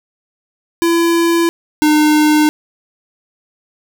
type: tone pair in turn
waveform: square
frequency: 337 / 303.4 Hz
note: E4 / D#4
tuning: +38 / -44 cents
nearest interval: major second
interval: 182 cents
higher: first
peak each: -11 / -9 dBFS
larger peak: second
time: 0.82-1.49 / 1.82-2.49 s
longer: neither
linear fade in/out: 0 ms
effects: none